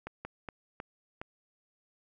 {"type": "slowing click train", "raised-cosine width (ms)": 0.5, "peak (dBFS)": -24, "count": 5, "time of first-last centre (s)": [0.07, 1.215], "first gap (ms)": 180, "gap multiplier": 1.32, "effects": []}